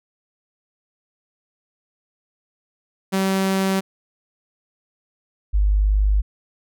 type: tone pair in turn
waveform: sawtooth / sine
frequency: 192 / 50.65 Hz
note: G3 / G#1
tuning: -36 / -43 cents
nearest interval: octave + major seventh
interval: 2307 cents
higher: first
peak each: -14 dBFS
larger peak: neither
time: 3.12-3.81 / 5.53-6.22 s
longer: neither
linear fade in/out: 20 ms
effects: none